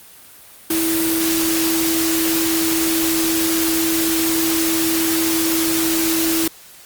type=tone in noise; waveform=sine; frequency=327.1 Hz; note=E4; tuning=13 cents flat; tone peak=-18 dBFS; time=0.7-6.48 s; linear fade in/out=5 ms; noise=white; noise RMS=-21 dBFS; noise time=0.7-6.48 s; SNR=0 dB; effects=white hiss -43 dBFS RMS until 6.85 s + Opus 32 kbps